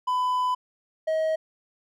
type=tone pair in turn; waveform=triangle; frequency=1002 / 634.4 Hz; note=B5 / D#5; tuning=+25 / +33 cents; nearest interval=minor sixth; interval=792 cents; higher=first; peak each=-20 dBFS; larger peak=neither; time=0.07-0.55 / 1.07-1.36 s; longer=first; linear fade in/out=10 ms; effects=none